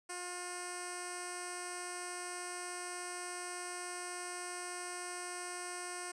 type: tone with low-pass filter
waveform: 10% pulse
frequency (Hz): 356.7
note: F4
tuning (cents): +37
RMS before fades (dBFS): -43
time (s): 0.09-6.12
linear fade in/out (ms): 10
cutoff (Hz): 8400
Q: 6.1
effects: none